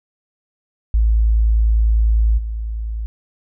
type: tone with level steps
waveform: sine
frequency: 55 Hz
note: A1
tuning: in tune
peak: -11 / -21 dBFS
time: 0.94-3.06 s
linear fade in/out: 0 ms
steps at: 2.37 s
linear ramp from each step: 20 ms
effects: none